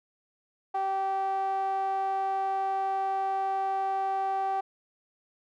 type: tone with band-pass filter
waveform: sawtooth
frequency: 387.4 Hz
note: G4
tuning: 20 cents flat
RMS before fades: -29 dBFS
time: 0.74-4.61 s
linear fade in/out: 10 ms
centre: 850 Hz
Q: 9.7
effects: none